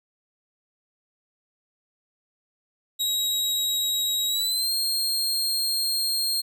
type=tone with pitch glide; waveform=sawtooth; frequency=3827 to 4222 Hz; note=A#7 to C8; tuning=+45 to +15 cents; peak=-20 dBFS; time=2.99-6.42 s; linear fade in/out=20 ms; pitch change=+170 cents; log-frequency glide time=4.27-4.73 s; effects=none